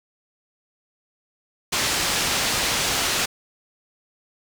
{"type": "low-pass noise", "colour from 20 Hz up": "white", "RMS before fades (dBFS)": -23, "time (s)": [1.72, 3.26], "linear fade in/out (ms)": 10, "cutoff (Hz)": 6100, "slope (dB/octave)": 12, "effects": []}